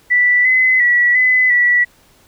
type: tone with pitch steps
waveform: sine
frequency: 1969 / 2031 / 1941 / 2014 / 1949 Hz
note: B6 / B6 / B6 / B6 / B6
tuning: -6 / +48 / -31 / +33 / -23 cents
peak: -9 dBFS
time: 0.1-1.85 s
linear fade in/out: 20 ms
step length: 350 ms
effects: pink hiss -51 dBFS RMS until 2.27 s